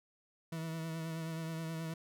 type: tone with vibrato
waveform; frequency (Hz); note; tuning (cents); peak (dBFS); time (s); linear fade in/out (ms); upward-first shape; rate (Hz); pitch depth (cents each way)
40% pulse; 162.4; E3; -26; -37; 0.52-1.94; 5; triangle; 9.4; 34
effects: none